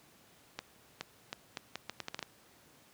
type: accelerating click train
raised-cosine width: 0.2 ms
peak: -20 dBFS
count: 11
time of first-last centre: 0.59-2.227 s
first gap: 420 ms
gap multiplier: 0.76
effects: pink hiss -62 dBFS RMS until 2.93 s + high-pass 100 Hz 12 dB/octave